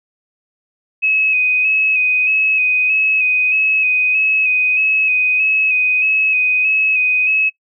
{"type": "tone with vibrato", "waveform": "sine", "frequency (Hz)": 2538, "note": "D#7", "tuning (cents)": 34, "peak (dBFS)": -12, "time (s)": [1.02, 7.5], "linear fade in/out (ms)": 20, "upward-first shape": "square", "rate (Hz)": 1.6, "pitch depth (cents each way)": 25, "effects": ["noise-tail reverb RT60 0.1 s tail -22 dB re dry"]}